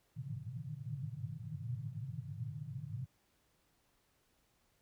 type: band-pass noise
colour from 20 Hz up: pink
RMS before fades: -43 dBFS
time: 0.16-3.06 s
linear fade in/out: 20 ms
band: 100 to 160 Hz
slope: 96 dB/octave
effects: pink hiss -75 dBFS RMS until 4.81 s